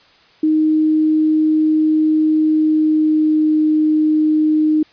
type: tone with pitch glide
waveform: sine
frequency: 311.1 to 308.6 Hz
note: D#4 to D#4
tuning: 0 to -14 cents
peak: -11 dBFS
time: 0.43-4.83 s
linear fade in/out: 5 ms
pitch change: -14 cents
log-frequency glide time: 2.43-3.6 s
effects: white hiss -50 dBFS RMS until 4.92 s + resampled to 11025 Hz